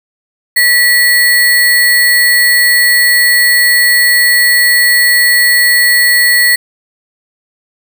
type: tone with sample-and-hold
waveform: sine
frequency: 1942 Hz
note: B6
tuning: 30 cents flat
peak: -5 dBFS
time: 0.56-6.56 s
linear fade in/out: 10 ms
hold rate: 6300 Hz
effects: none